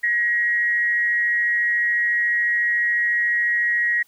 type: tone with amplitude modulation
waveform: sine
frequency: 1900 Hz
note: A#6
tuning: 33 cents sharp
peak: -15 dBFS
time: 0.03-4.03 s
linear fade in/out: 10 ms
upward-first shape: sine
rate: 214 Hz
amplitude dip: 50%
effects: white hiss -59 dBFS RMS until 4.07 s